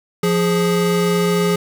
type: tone pair together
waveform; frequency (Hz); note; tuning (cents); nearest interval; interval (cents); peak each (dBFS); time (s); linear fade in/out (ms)
square; 174.61 / 415.3; F3 / G#4; 0 / 0; octave + minor third; 1500; -18; 0.23-1.56; 5
effects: 8-bit